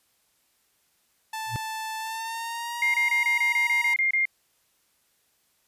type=tone with pitch glide; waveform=sawtooth; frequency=880 to 948.6 Hz; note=A5 to A#5; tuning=0 to +30 cents; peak=-27 dBFS; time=1.33-3.94 s; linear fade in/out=5 ms; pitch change=+130 cents; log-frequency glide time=1.98-2.77 s
type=tone with exponential growth; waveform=sine; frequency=116.54 Hz; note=A#2; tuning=in tune; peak=-23 dBFS; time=1.46-1.56 s; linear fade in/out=0 ms; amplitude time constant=21 ms
type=tone bursts; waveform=sine; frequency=2116 Hz; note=C7; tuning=19 cents sharp; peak=-20 dBFS; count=10; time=2.82-4.254 s; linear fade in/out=2 ms; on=120 ms; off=26 ms
effects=white hiss -68 dBFS RMS until 5.67 s + resampled to 32000 Hz